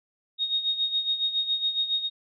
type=tone with tremolo; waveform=sine; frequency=3729 Hz; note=A#7; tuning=in tune; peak=-21 dBFS; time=0.38-2.1 s; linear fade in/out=50 ms; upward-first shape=sine; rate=7.2 Hz; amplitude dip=70%; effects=none